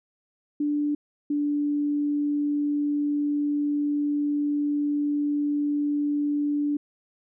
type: tone pair in turn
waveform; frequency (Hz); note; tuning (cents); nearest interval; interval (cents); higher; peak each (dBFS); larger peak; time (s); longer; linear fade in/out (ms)
sine; 293.7 / 291.8; D4 / D4; 0 / -11; unison; 11; first; -22; neither; 0.6-0.95 / 1.3-6.77; second; 5
effects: none